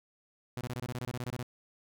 sawtooth tone bursts, 123.47 Hz, B2, in tune, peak -31 dBFS, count 14, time 0.57-1.428 s, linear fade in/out 0 ms, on 39 ms, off 24 ms, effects none

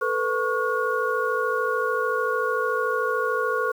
sine tone cluster, 444 / 497.5 / 1108 / 1436 Hz, A4 / B4 / C#6 / F6, +16 / +13 / -1 / +48 cents, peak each -27 dBFS, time 0.01-3.72 s, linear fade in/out 10 ms, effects 8-bit

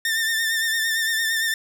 sawtooth tone with vibrato, 1800 Hz, A6, 39 cents sharp, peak -17 dBFS, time 0.05-1.54 s, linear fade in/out 2 ms, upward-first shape triangle, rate 8.8 Hz, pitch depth 47 cents each way, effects none

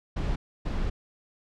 brown noise bursts at uneven times, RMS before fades -28 dBFS, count 2, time 0.16-0.36 / 0.65-0.9 s, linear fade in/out 10 ms, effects low-pass 5000 Hz 12 dB/octave

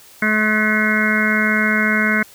harmonic tone, 214.6 Hz, A3, 43 cents flat, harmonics 1 / 2 / 3 / 5 / 6 / 7 / 8 / 9 / 10, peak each -19 / -29 / -28 / -29 / -30 / -19 / -26 / -24 / -20 dBFS, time 0.22-2.23 s, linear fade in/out 5 ms, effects white hiss -45 dBFS RMS until 2.34 s

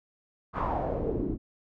pink noise with low-pass filter sweep, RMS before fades -30 dBFS, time 0.53-1.38 s, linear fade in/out 50 ms, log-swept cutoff 1200 to 260 Hz, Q 4, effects none

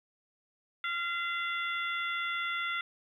harmonic tone with a mistuned harmonic, 691 Hz, F5, 19 cents flat, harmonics 2 / 3 / 4 / 5, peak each -34 / -35 / -43 / -40 dBFS, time 0.84-2.81 s, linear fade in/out 2 ms, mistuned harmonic 3, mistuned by -22 cents, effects 11-bit

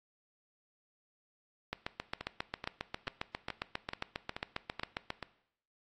two click trains, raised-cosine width 0.3 ms, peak -19 / -22 dBFS, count 26 / 8, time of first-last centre 1.73-5.104 / 2.21-5.227 s, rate 7.41 / 2.32 Hz, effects noise-tail reverb RT60 0.7 s tail -18 dB re dry + AAC 32 kbps

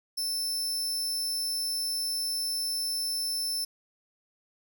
sawtooth tone, 5300 Hz, E8, 9 cents sharp, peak -26 dBFS, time 0.17-3.65 s, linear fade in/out 10 ms, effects 10-bit

